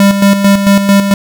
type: tone with tremolo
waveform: square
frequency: 198.8 Hz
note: G3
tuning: 25 cents sharp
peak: -4 dBFS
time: 0-1.14 s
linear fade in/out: 2 ms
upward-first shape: square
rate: 4.5 Hz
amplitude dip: 55%
effects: none